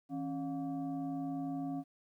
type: tone with frequency modulation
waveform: sine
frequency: 274.3 Hz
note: C#4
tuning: 18 cents flat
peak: -35 dBFS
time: 0.09-1.84 s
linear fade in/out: 50 ms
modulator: 437 Hz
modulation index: 0.71
effects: 12-bit